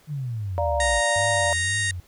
sine exponential sweep, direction down, 155.6 to 53.5 Hz, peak -26 dBFS, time 0.07-1.02 s, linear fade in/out 50 ms
sine chord, Bb major, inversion first, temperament equal, 587.3 / 698.5 / 932.3 Hz, D5 / F5 / Bb5, 0 / 0 / 0 cents, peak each -24 / -27 / -28 dBFS, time 0.58-1.53 s, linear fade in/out 0 ms
harmonic tone, 932.3 Hz, A#5, in tune, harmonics 2 / 3 / 4 / 5 / 6 / 7 / 8 / 9 / 10, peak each -24 / -37 / -31 / -39 / -40 / -34 / -34 / -42 / -32 dBFS, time 0.8-1.91 s, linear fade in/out 2 ms
sine tone with vibrato, 94.4 Hz, F#2, 35 cents sharp, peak -29 dBFS, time 1.16-2 s, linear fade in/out 0 ms, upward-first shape triangle, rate 2 Hz, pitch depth 210 cents each way
effects pink hiss -57 dBFS RMS until 2.07 s

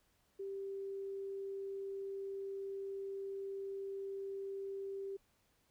sine tone, 392 Hz, G4, in tune, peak -40 dBFS, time 0.39-5.17 s, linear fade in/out 10 ms, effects pink hiss -75 dBFS RMS until 5.7 s

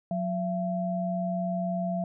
sine tone pair together, 181.6 / 675 Hz, F#3 / E5, -32 / +41 cents, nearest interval octave + major seventh, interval 2273 cents, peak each -29 / -30 dBFS, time 0.11-2.04 s, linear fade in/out 2 ms, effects none

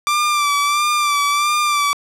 sawtooth tone with vibrato, 1174.7 Hz, D6, in tune, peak -11 dBFS, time 0.07-1.93 s, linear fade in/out 0 ms, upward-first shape sine, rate 1.5 Hz, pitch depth 41 cents each way, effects low-pass 11000 Hz 12 dB/octave

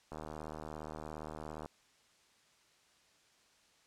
click train, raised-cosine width 1 ms, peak -30 dBFS, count 120, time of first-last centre 0.12-1.659 s, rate 77.3 Hz, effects white hiss -68 dBFS RMS until 3.86 s + low-pass 7000 Hz 12 dB/octave

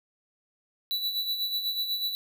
square tone with tremolo, 3951 Hz, B7, in tune, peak -26 dBFS, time 0.91-2.15 s, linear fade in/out 0 ms, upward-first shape sine, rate 8.1 Hz, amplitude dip 55%, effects none

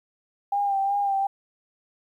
sine tone with vibrato, 796 Hz, G5, 26 cents sharp, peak -21 dBFS, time 0.52-1.27 s, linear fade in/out 5 ms, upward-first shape sine, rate 2.7 Hz, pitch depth 35 cents each way, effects 10-bit

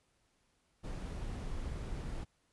brown noise, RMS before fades -40 dBFS, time 0.83-2.25 s, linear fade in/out 20 ms, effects pink hiss -75 dBFS RMS until 2.52 s + resampled to 24000 Hz

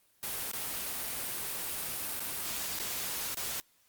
white noise with dropouts, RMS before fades -36 dBFS, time 0.23-3.6 s, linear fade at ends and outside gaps 0 ms, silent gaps 0.515-0.534 / 2.195-2.204 / 2.789-2.798 / 3.345-3.371 s, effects white hiss -68 dBFS RMS until 3.88 s + Opus 32 kbps

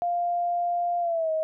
sine tone with pitch glide, 698.5 to 633.2 Hz, F5 to D#5, 0 to +30 cents, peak -23 dBFS, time 0.02-1.43 s, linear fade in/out 0 ms, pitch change -170 cents, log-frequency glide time 1-1.31 s, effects none

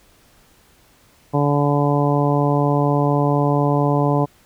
harmonic tone, 144.2 Hz, D3, 31 cents flat, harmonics 1 / 2 / 3 / 4 / 5 / 6 / 7, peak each -18 / -21 / -23 / -24 / -25 / -26 / -26 dBFS, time 1.33-4.26 s, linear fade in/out 20 ms, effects pink hiss -54 dBFS RMS until 4.45 s

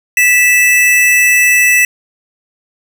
square tone pair together, 1969.5 / 2629 Hz, B6 / E7, -5 / -5 cents, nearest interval perfect fourth, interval 500 cents, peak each -10 dBFS, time 0.17-1.85 s, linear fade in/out 2 ms, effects none

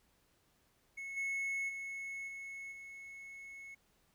triangle tone with level steps, 2192 Hz, C#7, 20 cents flat, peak -40 / -33 / -39 / -42 / -46 dBFS, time 0.97-3.75 s, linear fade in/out 10 ms, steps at 1.16 / 1.68 / 2.27 / 2.71 s, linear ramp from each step 20 ms, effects pink hiss -73 dBFS RMS until 4.14 s

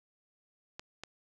clicks, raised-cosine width 0.2 ms, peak -24 dBFS, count 2, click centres 0.795 / 1.036 s, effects none

